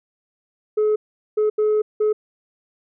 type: tone bursts at uneven times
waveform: sine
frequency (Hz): 426.5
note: G#4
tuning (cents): +46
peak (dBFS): -13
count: 4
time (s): 0.77-0.96 / 1.37-1.5 / 1.58-1.82 / 2-2.13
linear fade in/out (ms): 10
effects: tanh soft clip ceiling -14 dBFS